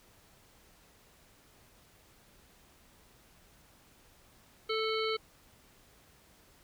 harmonic tone, 440 Hz, A4, in tune, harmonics 1 / 3 / 5 / 7 / 9 / 10, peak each -32 / -37 / -39 / -40 / -42 / -42 dBFS, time 4.69-5.17 s, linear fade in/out 10 ms, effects pink hiss -62 dBFS RMS until 6.63 s

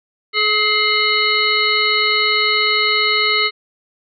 harmonic tone with a mistuned harmonic, 425.4 Hz, G#4, 42 cents sharp, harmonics 1 / 3 / 5 / 7 / 9 / 10, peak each -24 / -21 / -17 / -22 / -23 / -20 dBFS, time 0.33-3.51 s, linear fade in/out 50 ms, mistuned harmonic 5, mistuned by -21 cents, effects none

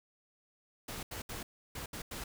pink noise bursts at uneven times, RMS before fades -42 dBFS, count 6, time 0.88-1.03 / 1.11-1.22 / 1.29-1.43 / 1.75-1.86 / 1.93-2.02 / 2.11-2.24 s, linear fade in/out 5 ms, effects none

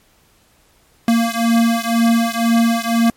square beating tone pair, 230 / 232 Hz, A#3 / A#3, -23 / -8 cents, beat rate 2 Hz, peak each -16 / -17 dBFS, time 1.08-3.1 s, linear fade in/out 2 ms, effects pink hiss -55 dBFS RMS until 3.16 s + MP3 64 kbps

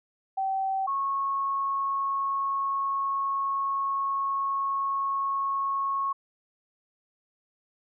sine tone pair in turn, 771 / 1097.6 Hz, G5 / C#6, -29 / -17 cents, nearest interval tritone, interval 612 cents, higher second, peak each -25 dBFS, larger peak neither, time 0.37-0.87 / 0.87-6.13 s, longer second, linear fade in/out 10 ms, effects none

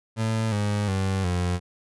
30% pulse tone with pitch steps, 111.5 / 103.43 / 95.95 / 89.01 Hz, A2 / G#2 / G2 / F2, +23 / -7 / -37 / +33 cents, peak -20 dBFS, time 0.16-1.6 s, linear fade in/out 50 ms, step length 360 ms, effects resampled to 24000 Hz

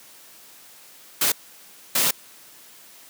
white noise bursts at uneven times, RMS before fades -20 dBFS, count 2, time 1.21-1.32 / 1.95-2.11 s, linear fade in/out 5 ms, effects white hiss -48 dBFS RMS until 3.09 s + high-pass 150 Hz 12 dB/octave

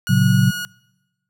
sawtooth tone, 1449 Hz, F#6, 37 cents flat, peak -21 dBFS, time 0.07-0.65 s, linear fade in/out 0 ms
sine chord, F# major, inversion first, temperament just, 115.62 / 138.75 / 185 Hz, A#2 / C#3 / F#3, -14 / +2 / 0 cents, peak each -17 / -16 / -16 dBFS, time 0.09-0.51 s, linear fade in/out 10 ms
effects noise-tail reverb RT60 1.0 s tail -25 dB re dry

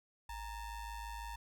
square ring-modulated tone, 440 Hz, A4, in tune, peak -40 dBFS, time 0.29-1.36 s, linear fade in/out 5 ms, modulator 493 Hz, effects none

